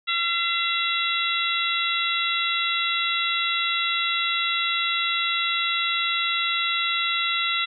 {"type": "harmonic tone with a mistuned harmonic", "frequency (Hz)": 680, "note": "F5", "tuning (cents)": -46, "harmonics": [2, 3, 4, 5, 6], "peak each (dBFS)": [-28, -28, -28, -28, -28], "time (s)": [0.07, 7.66], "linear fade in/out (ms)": 20, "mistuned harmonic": 6, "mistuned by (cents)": -96, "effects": []}